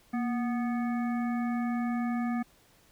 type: harmonic tone with a mistuned harmonic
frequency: 245.8 Hz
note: B3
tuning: 8 cents flat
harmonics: 1 / 3 / 5 / 7 / 9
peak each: -28 / -38 / -42 / -45 / -47 dBFS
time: 0.13-2.43 s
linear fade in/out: 10 ms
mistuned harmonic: 1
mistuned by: -73 cents
effects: pink hiss -62 dBFS RMS until 2.91 s